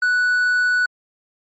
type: tone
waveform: triangle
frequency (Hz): 1480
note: F#6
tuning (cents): 0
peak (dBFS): -13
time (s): 0.02-0.86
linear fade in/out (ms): 5
effects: MP3 32 kbps